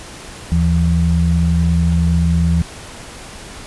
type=tone pair together; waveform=sine; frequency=78.26 / 167.6 Hz; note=D#2 / E3; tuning=+11 / +29 cents; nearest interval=octave + minor second; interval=1318 cents; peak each=-14 dBFS; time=0.52-2.62 s; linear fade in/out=0 ms; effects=pink hiss -34 dBFS RMS until 3.66 s + resampled to 24000 Hz